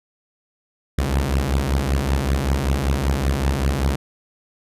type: beating tone pair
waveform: sawtooth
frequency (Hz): 65.41 / 70.61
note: C2 / C#2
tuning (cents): 0 / +33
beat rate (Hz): 5.2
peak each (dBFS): -17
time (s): 0.98-3.96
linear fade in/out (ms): 5
effects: resampled to 32000 Hz